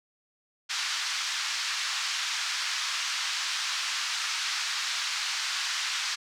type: band-pass noise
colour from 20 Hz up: white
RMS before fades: -31 dBFS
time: 0.69-6.16 s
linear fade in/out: 20 ms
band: 1100 to 5800 Hz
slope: 24 dB/octave
effects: none